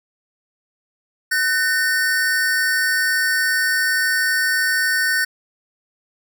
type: tone pair together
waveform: square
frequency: 1507 / 1819.4 Hz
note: F#6 / A#6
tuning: +31 / -43 cents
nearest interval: minor third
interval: 326 cents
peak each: -20 dBFS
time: 1.31-5.25 s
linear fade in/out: 10 ms
effects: none